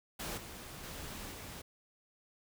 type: noise with level steps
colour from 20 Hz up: pink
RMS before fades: -40 / -48 / -45 / -47 dBFS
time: 0.19-1.62 s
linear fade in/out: 10 ms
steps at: 0.37 / 0.83 / 1.31 s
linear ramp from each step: 10 ms
effects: none